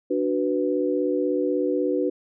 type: chord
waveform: sine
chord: B minor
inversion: first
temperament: equal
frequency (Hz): 293.7 / 370 / 493.9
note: D4 / F#4 / B4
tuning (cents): 0 / 0 / 0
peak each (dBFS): -25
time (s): 0.1-2.1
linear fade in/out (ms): 10
effects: none